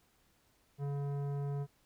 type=tone with tanh clipping; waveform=sine; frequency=141.7 Hz; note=C#3; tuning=38 cents sharp; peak=-36 dBFS; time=0.78-1.67 s; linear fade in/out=50 ms; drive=14 dB; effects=pink hiss -71 dBFS RMS until 1.85 s